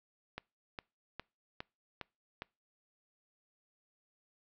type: click train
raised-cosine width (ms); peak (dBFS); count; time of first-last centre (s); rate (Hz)
0.3; -24; 6; 0.38-2.421; 2.45
effects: noise-tail reverb RT60 0.3 s tail -26 dB re dry + low-pass 5000 Hz 12 dB/octave